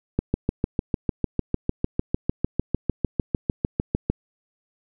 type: click train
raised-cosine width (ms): 3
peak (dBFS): -7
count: 27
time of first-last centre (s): 0.19-4.1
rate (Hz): 6.65
effects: none